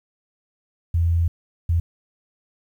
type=tone bursts at uneven times; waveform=sine; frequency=84.3 Hz; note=E2; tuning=39 cents sharp; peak=-16 dBFS; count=2; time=0.94-1.28 / 1.69-1.8 s; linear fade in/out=5 ms; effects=9-bit